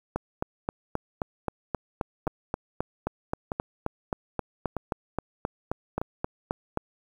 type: two click trains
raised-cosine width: 1 ms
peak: -15 / -13 dBFS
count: 4 / 26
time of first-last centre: 2.27-6.015 / 0.16-6.774 s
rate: 0.801 / 3.78 Hz
effects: 8-bit